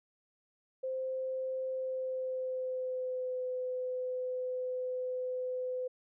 sine tone with pitch glide, 521 to 506.5 Hz, C5 to B4, -7 to +44 cents, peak -33 dBFS, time 0.83-5.88 s, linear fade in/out 10 ms, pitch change -49 cents, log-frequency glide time 1.69-3.44 s, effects none

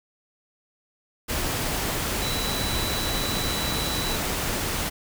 sine tone in noise, 3951 Hz, B7, in tune, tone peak -31 dBFS, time 2.21-4.17 s, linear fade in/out 20 ms, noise pink, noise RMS -27 dBFS, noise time 1.28-4.9 s, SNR -7 dB, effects none

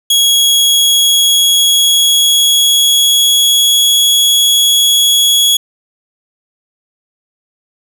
sawtooth tone with pitch glide, 3322 to 3347 Hz, G#7 to G#7, 0 to +13 cents, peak -4 dBFS, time 0.1-5.57 s, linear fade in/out 5 ms, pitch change +13 cents, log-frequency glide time 0.29-3.96 s, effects none

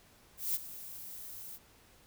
violet noise with ADSR envelope, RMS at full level -31 dBFS, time 0.37-1.59 s, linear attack 180 ms, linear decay 25 ms, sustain -15 dB, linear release 44 ms, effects pink hiss -62 dBFS RMS until 2.06 s

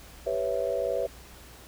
sine chord, C# half-diminished seventh, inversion second, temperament equal, 392 / 493.9 / 554.4 / 659.3 Hz, G4 / B4 / C#5 / E5, 0 / 0 / 0 / 0 cents, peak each -35 / -30 / -30 / -32 dBFS, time 0.26-1.07 s, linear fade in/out 10 ms, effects added 60 Hz sine -50 dBFS peak until 1.67 s + pink hiss -50 dBFS RMS until 1.67 s

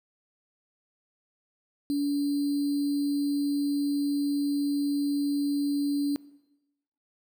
sine tone with sample-and-hold, 286.1 Hz, D4, 45 cents flat, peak -24 dBFS, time 1.9-6.16 s, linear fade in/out 0 ms, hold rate 4410 Hz, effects noise-tail reverb RT60 1.0 s tail -21 dB re dry

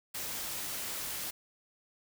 white noise, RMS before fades -38 dBFS, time 0.14-1.31 s, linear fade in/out 10 ms, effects none

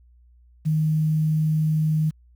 sine tone with quantisation, 155.56 Hz, D#3, in tune, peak -18 dBFS, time 0.65-2.11 s, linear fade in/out 20 ms, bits 8, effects added 60 Hz sine -51 dBFS peak until 2.35 s

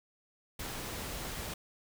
pink noise, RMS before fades -40 dBFS, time 0.59-1.54 s, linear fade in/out 5 ms, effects none

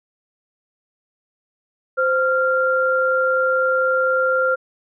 sine tone pair together, 519.4 / 1388 Hz, C5 / F6, -13 / -11 cents, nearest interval octave + perfect fourth, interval 1702 cents, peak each -18 dBFS, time 1.97-4.56 s, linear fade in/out 20 ms, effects none

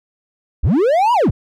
triangle linear two-way sweep, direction up then down, 34.83 to 999 to 45.87 Hz, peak -9 dBFS, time 0.63-1.31 s, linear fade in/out 10 ms, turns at 1.13 s, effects none

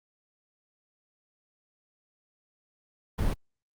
brown noise, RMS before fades -26 dBFS, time 3.18-3.34 s, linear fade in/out 10 ms, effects Opus 32 kbps

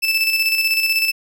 30% pulse tone with tremolo, 2637 Hz, E7, in tune, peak -11 dBFS, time 0.02-1.12 s, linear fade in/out 20 ms, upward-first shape square, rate 16 Hz, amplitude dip 45%, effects none

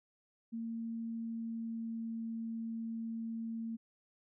sine tone with pitch glide, 228.4 to 227 Hz, A#3 to A#3, -35 to -46 cents, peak -37 dBFS, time 0.52-3.77 s, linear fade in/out 20 ms, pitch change -11 cents, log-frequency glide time 1.11-2.21 s, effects none

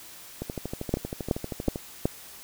two click trains, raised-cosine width 2 ms, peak -18 / -9 dBFS, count 18 / 4, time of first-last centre 0.42-1.759 / 0.94-2.055 s, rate 12.7 / 2.69 Hz, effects white hiss -46 dBFS RMS until 2.43 s

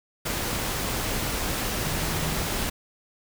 sine tone in noise, 155.56 Hz, D#3, in tune, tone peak -34 dBFS, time 1.84-2.46 s, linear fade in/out 10 ms, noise pink, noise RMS -28 dBFS, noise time 0.25-2.7 s, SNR -9 dB, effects none

